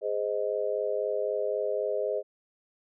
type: chord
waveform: sine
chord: Ab major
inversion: none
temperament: just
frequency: 415.3 / 519.1 / 623 Hz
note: Ab4 / C5 / Eb5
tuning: 0 / -14 / +2 cents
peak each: -31 dBFS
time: 0.01-2.23 s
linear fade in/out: 50 ms
effects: none